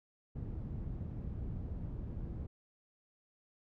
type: low-pass noise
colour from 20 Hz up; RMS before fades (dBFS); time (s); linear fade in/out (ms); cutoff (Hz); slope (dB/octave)
white; -41; 0.35-2.47; 10; 120; 12
effects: none